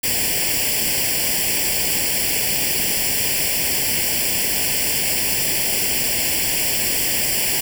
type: noise with comb filter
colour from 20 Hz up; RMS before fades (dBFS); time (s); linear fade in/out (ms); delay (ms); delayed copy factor
white; -20; 0.03-7.61; 10; 0.39; +1
effects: none